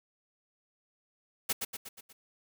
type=noise with echo; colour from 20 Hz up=white; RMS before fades=-29 dBFS; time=1.49-1.53 s; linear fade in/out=10 ms; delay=120 ms; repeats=5; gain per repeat=-5 dB; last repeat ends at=2.13 s; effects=none